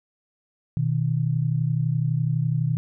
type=tone pair together; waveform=sine; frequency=123.63 / 155.56 Hz; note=B2 / D#3; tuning=+2 / 0 cents; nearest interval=major third; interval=398 cents; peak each=-23 dBFS; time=0.77-2.77 s; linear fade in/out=0 ms; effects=none